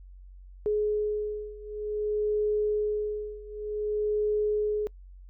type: beating tone pair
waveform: sine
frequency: 421.2 / 421.74 Hz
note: G#4 / G#4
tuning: +24 / +27 cents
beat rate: 0.54 Hz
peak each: -28 / -30 dBFS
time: 0.66-4.87 s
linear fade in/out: 0 ms
effects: noise-tail reverb RT60 0.1 s tail -25 dB re dry + added 46 Hz sine -45 dBFS peak until 5.29 s